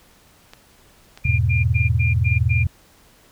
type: clicks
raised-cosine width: 0.2 ms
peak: -22 dBFS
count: 2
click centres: 0.535 / 1.175 s
type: tone bursts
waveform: sine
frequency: 2400 Hz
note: D7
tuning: 37 cents sharp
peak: -22 dBFS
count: 6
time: 1.24-2.64 s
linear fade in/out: 20 ms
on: 150 ms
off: 100 ms
type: chord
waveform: sine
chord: E major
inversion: none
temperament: equal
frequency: 82.41 / 103.83 / 123.47 Hz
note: E2 / G#2 / B2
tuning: 0 / 0 / 0 cents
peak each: -20 dBFS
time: 1.25-2.67 s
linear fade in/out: 5 ms
effects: pink hiss -53 dBFS RMS until 3.31 s